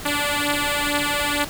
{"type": "beating tone pair", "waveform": "5% pulse", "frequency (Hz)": [289.9, 292.1], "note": ["D4", "D4"], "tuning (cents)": [-22, -9], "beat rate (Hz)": 2.2, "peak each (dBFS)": -12, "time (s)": [0.05, 1.45], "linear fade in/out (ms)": 10, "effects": ["pink hiss -34 dBFS RMS until 1.49 s"]}